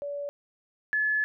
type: tone pair in turn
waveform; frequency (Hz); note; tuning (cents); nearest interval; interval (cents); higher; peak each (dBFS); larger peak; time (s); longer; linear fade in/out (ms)
sine; 573 / 1717.1; D5 / A6; -43 / -43; octave + perfect fifth; 1900; second; -31 / -23; second; 0.02-0.29 / 0.93-1.24; second; 0
effects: none